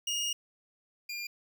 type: tone pair in turn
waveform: 25% pulse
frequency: 2855 / 2401 Hz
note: F7 / D7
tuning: +37 / +38 cents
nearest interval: minor third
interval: 299 cents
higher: first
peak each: -26 / -32 dBFS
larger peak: first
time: 0.07-0.33 / 1.09-1.27 s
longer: first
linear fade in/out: 5 ms
effects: none